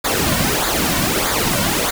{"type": "noise with flanger", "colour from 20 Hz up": "pink", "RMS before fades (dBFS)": -18, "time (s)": [0.04, 1.91], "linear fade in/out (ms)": 10, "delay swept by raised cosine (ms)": [0.35, 2.45], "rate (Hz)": 1.6, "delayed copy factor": -0.65, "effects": []}